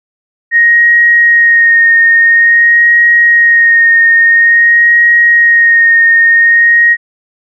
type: tone with vibrato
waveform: sine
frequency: 1864.7 Hz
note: A#6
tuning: in tune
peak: -3 dBFS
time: 0.51-6.97 s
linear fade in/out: 50 ms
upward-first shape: sine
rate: 0.49 Hz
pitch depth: 20 cents each way
effects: none